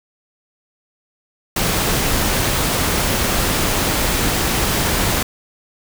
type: noise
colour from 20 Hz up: pink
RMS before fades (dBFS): -18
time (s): 1.56-5.23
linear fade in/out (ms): 5
effects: none